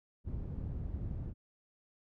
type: low-pass noise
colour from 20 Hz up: white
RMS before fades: -39 dBFS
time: 0.24-1.34 s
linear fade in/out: 50 ms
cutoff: 110 Hz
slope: 12 dB/octave
effects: none